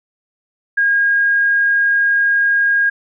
sine tone, 1628 Hz, G#6, 35 cents flat, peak -11 dBFS, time 0.77-2.9 s, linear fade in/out 10 ms, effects none

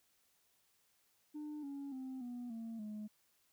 sine tone with pitch steps, 299.9 / 279.8 / 261.1 / 243.6 / 227.3 / 212.1 Hz, D4 / C#4 / C4 / B3 / A#3 / G#3, +36 / +16 / -3 / -24 / -43 / +37 cents, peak -40 dBFS, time 1.34-3.08 s, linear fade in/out 20 ms, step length 290 ms, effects tanh soft clip ceiling -41 dBFS + white hiss -75 dBFS RMS until 3.52 s

